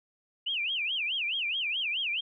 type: tone with vibrato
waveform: sine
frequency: 2768 Hz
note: F7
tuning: 16 cents flat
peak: -28 dBFS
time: 0.46-2.21 s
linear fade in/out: 10 ms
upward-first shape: sine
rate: 4.7 Hz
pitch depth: 290 cents each way
effects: none